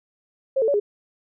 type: tone with pitch steps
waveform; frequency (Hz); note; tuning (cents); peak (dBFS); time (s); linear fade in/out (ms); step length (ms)
sine; 535 / 444.3 / 568 / 411.9; C5 / A4 / C#5 / G#4; +38 / +17 / +42 / -14; -17; 0.56-0.8; 10; 60
effects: none